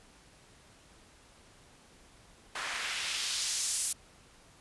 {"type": "noise with band-pass filter sweep", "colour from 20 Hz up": "white", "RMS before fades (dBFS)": -34, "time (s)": [2.55, 3.93], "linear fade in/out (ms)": 5, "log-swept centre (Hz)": [1300, 10000], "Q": 1.1, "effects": ["pink hiss -59 dBFS RMS until 4.6 s", "resampled to 24000 Hz"]}